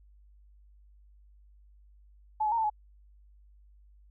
sine tone with pitch steps, 861 / 847 / 927 / 887 / 846 Hz, A5 / G#5 / A#5 / A5 / G#5, -38 / +34 / -10 / +14 / +32 cents, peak -25 dBFS, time 2.4-2.7 s, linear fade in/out 10 ms, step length 60 ms, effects added 50 Hz sine -55 dBFS peak until 4.1 s

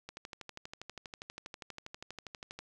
click train, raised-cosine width 0.2 ms, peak -26 dBFS, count 32, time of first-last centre 0.09-2.59 s, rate 12.4 Hz, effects none

